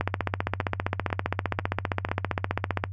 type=two click trains; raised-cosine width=0.5 ms; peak=-9 / -18 dBFS; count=44 / 4; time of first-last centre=0.01-2.839 / 0.61-2.088 s; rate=15.2 / 2.03 Hz; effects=noise-tail reverb RT60 0.1 s tail -21 dB re dry + added 95 Hz sine -33 dBFS peak until 2.92 s